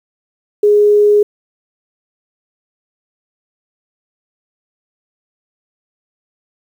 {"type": "tone", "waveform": "sine", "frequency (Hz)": 415.3, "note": "G#4", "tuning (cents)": 0, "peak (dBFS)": -6, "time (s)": [0.63, 1.23], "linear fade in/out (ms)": 5, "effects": ["7-bit"]}